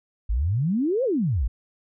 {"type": "exponential two-way sweep", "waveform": "sine", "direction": "up then down", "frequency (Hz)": [48.27, 554.4, 48.27], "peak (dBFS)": -20, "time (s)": [0.29, 1.48], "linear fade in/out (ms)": 10, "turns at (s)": 1.04, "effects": []}